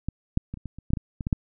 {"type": "clicks", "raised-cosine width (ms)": 5, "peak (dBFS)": [-15, -9, -21, -29, -22, -27, -19, -6, -18, -19, -15, -8], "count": 12, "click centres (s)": [0.086, 0.374, 0.54, 0.573, 0.657, 0.786, 0.905, 0.935, 0.972, 1.208, 1.269, 1.328], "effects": []}